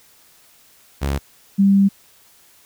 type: tone pair in turn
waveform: sawtooth / sine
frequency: 69.7 / 197.14 Hz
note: C#2 / G3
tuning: +10 / +10 cents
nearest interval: octave + tritone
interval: 1800 cents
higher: second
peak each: -15 / -10 dBFS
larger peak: second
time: 1.01-1.19 / 1.58-1.89 s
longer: second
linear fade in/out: 20 ms
effects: white hiss -52 dBFS RMS until 2.65 s